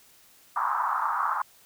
white band-pass noise, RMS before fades -27 dBFS, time 0.56-1.42 s, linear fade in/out 5 ms, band 870 to 1300 Hz, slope 48 dB/octave, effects white hiss -57 dBFS RMS until 1.65 s

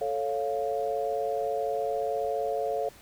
sine chord, A augmented, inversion none, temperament equal, 440 / 554.4 / 698.5 Hz, A4 / C#5 / E#5, 0 / 0 / 0 cents, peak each -31 dBFS, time 0.01-2.89 s, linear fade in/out 5 ms, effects pink hiss -53 dBFS RMS until 3.01 s

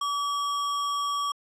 sine tone with sample-and-hold, 1148 Hz, D6, 40 cents flat, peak -25 dBFS, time 0.01-1.32 s, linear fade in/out 5 ms, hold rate 4410 Hz, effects low-pass 8000 Hz 12 dB/octave

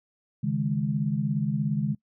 sine chord, C# suspended second, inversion none, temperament equal, 138.59 / 155.56 / 207.7 Hz, C#3 / D#3 / G#3, 0 / 0 / 0 cents, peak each -28 dBFS, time 0.43-1.95 s, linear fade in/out 10 ms, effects noise-tail reverb RT60 0.1 s tail -22 dB re dry

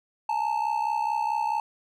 triangle ring-modulated tone, 880 Hz, A5, in tune, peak -19 dBFS, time 0.29-1.6 s, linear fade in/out 2 ms, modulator 32.3 Hz, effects none

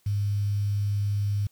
sine tone with quantisation, 101.9 Hz, G#2, 32 cents flat, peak -23 dBFS, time 0.06-1.47 s, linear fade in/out 5 ms, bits 8, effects white hiss -66 dBFS RMS until 1.51 s

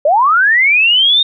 sine linear sweep, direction up, 554.4 to 3712 Hz, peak -7 dBFS, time 0.05-1.23 s, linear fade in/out 5 ms, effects none

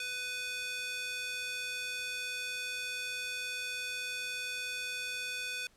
square tone with high-pass filter, 498.3 Hz, B4, 15 cents sharp, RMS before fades -38 dBFS, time 0-5.67 s, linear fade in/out 2 ms, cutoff 2200 Hz, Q 1.7, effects pink hiss -66 dBFS RMS until 5.76 s + low-pass 11000 Hz 12 dB/octave

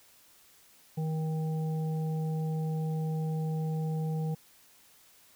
harmonic tone, 157.9 Hz, D#3, 26 cents sharp, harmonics 1 / 3 / 5, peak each -29 / -41 / -45 dBFS, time 0.97-4.35 s, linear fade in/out 10 ms, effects white hiss -60 dBFS RMS until 5.35 s

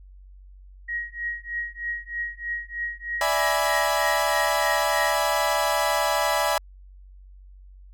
sine tone with tremolo, 1892 Hz, A#6, 25 cents sharp, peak -24 dBFS, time 0.88-5.19 s, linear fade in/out 10 ms, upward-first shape triangle, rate 3.2 Hz, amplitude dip 100%
30% pulse chord, E dominant seventh, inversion third, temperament equal, 587.3 / 659.3 / 830.6 / 987.8 Hz, D5 / E5 / G#5 / B5, 0 / 0 / 0 / 0 cents, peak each -24 dBFS, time 3.21-6.58 s, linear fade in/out 2 ms
effects added 47 Hz sine -44 dBFS peak until 7.93 s

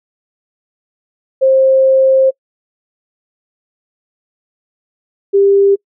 sine tone pair in turn, 530 / 397.1 Hz, C5 / G4, +22 / +22 cents, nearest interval perfect fourth, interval 500 cents, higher first, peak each -6 dBFS, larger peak neither, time 1.41-2.31 / 5.33-5.76 s, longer first, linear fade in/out 20 ms, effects noise-tail reverb RT60 0.1 s tail -26 dB re dry

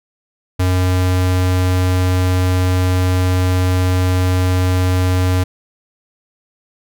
square tone, 91.6 Hz, F#2, 17 cents flat, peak -13 dBFS, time 0.59-5.44 s, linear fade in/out 10 ms, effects none

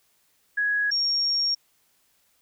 sine tone pair in turn, 1668 / 5554 Hz, G#6 / F8, +7 / -10 cents, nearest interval octave + major sixth, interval 2083 cents, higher second, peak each -21 dBFS, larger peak neither, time 0.57-0.91 / 0.91-1.55 s, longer second, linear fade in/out 10 ms, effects white hiss -66 dBFS RMS until 2.41 s

